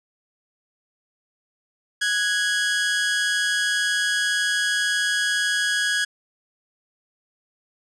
sawtooth tone pair together, 1480 / 1658.1 Hz, F#6 / G#6, 0 / -3 cents, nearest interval major second, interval 197 cents, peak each -25 / -17 dBFS, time 2.01-6.05 s, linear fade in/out 10 ms, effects resampled to 22050 Hz

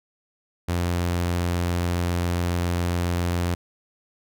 sawtooth tone, 87.31 Hz, F2, in tune, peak -18 dBFS, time 0.68-3.55 s, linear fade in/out 10 ms, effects none

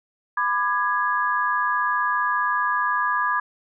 sine chord, G# diminished, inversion first, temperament just, 996.7 / 1196.1 / 1661.2 Hz, B5 / D6 / G#6, +16 / +31 / 0 cents, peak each -24 dBFS, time 0.37-3.4 s, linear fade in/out 5 ms, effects none

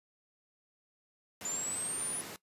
pink high-pass noise, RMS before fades -45 dBFS, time 1.41-2.36 s, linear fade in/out 0 ms, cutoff 180 Hz, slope 12 dB/octave
sine exponential sweep, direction up, 7040 to 9956 Hz, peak -34 dBFS, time 1.45-2.21 s, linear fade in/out 2 ms
effects noise-tail reverb RT60 0.1 s tail -18 dB re dry + resampled to 32000 Hz

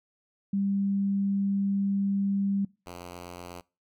sine / 5% pulse tone pair in turn, 198 / 88.2 Hz, G3 / F2, +18 / +18 cents, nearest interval octave + major second, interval 1400 cents, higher first, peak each -24 / -29 dBFS, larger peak first, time 0.53-2.65 / 2.86-3.61 s, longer first, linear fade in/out 5 ms, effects noise-tail reverb RT60 0.3 s tail -24 dB re dry

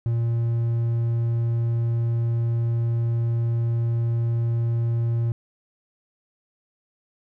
triangle tone, 116.54 Hz, A#2, in tune, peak -18 dBFS, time 0.06-5.32 s, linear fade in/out 0 ms, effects none

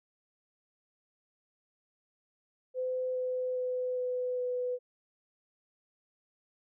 sine tone with pitch steps, 510 / 506.8 / 503.6 / 500.4 / 497.2 Hz, C5 / B4 / B4 / B4 / B4, -44 / +45 / +34 / +23 / +12 cents, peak -30 dBFS, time 2.74-4.79 s, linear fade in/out 50 ms, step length 410 ms, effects none

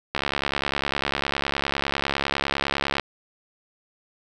click train, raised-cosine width 0.3 ms, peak -7 dBFS, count 200, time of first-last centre 0.15-2.997 s, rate 69.9 Hz, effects none

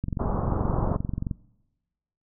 click train, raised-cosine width 5 ms, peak -16 dBFS, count 30, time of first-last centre 0.04-1.312 s, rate 22.8 Hz
pink low-pass noise, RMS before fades -28 dBFS, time 0.19-0.97 s, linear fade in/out 10 ms, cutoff 1200 Hz, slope 48 dB/octave
effects noise-tail reverb RT60 1.0 s tail -21 dB re dry

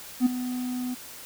triangle tone with ADSR envelope, 250 Hz, B3, 21 cents sharp, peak -12 dBFS, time 0.2-0.95 s, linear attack 58 ms, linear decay 12 ms, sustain -14 dB, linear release 16 ms, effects tanh soft clip ceiling -10 dBFS + white hiss -43 dBFS RMS until 1.25 s

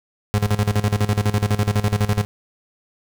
35% pulse tone with tremolo, 103.83 Hz, G#2, in tune, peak -13 dBFS, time 0.34-2.25 s, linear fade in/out 0 ms, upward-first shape square, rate 12 Hz, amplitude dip 80%, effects none

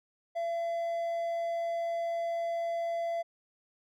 triangle tone, 676 Hz, E5, 43 cents sharp, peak -28 dBFS, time 0.35-3.23 s, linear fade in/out 20 ms, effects none

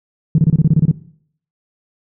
sine tone bursts, 155.56 Hz, D#3, in tune, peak -6 dBFS, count 10, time 0.35-0.913 s, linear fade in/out 2 ms, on 32 ms, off 27 ms, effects noise-tail reverb RT60 0.6 s tail -19 dB re dry + tanh soft clip ceiling -3 dBFS

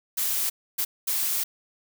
blue noise bursts at uneven times, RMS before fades -26 dBFS, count 3, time 0.17-0.5 / 0.78-0.85 / 1.07-1.44 s, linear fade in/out 10 ms, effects none

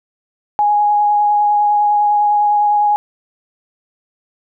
sine tone with vibrato, 830.6 Hz, G#5, in tune, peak -10 dBFS, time 0.59-2.96 s, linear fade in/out 0 ms, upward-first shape triangle, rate 9.9 Hz, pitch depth 14 cents each way, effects none

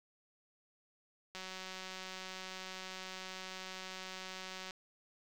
click train, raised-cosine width 0.2 ms, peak -28 dBFS, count 629, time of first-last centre 1.35-4.708 s, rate 187 Hz, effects 9-bit

